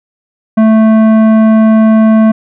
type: tone with tanh clipping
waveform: triangle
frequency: 220 Hz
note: A3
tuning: in tune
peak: -5 dBFS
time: 0.57-2.32 s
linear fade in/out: 10 ms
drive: 17 dB
effects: none